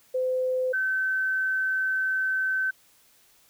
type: tone pair in turn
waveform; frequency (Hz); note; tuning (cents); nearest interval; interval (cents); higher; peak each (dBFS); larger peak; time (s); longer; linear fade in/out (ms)
sine; 512 / 1534.3; C5 / G6; -38 / -38; octave + perfect fifth; 1900; second; -23; neither; 0.14-0.73 / 0.73-2.71; second; 10
effects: white hiss -60 dBFS RMS until 3.49 s